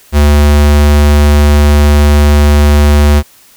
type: tone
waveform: square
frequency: 73.4 Hz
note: D2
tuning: in tune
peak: -4 dBFS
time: 0.12-3.23 s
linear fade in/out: 50 ms
effects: white hiss -42 dBFS RMS until 3.56 s